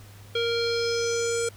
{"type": "tone with low-pass filter sweep", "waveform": "square", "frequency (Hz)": 466.2, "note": "A#4", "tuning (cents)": 0, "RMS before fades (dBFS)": -26, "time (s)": [0.35, 1.49], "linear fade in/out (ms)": 5, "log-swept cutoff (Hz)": [3400, 8300], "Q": 4.8, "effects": ["added 101 Hz sine -45 dBFS peak until 1.56 s", "pink hiss -52 dBFS RMS until 1.56 s"]}